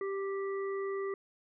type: harmonic tone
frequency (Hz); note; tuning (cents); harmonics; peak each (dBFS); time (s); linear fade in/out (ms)
392; G4; 0; 1 / 3 / 5; -33 / -43 / -47; 0.01-1.14; 2
effects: none